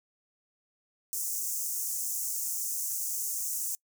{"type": "high-pass noise", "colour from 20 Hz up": "pink", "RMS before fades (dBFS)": -33, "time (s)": [1.13, 3.75], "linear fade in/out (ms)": 0, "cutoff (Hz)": 6100, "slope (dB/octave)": 48, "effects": ["noise-tail reverb RT60 0.1 s tail -25 dB re dry"]}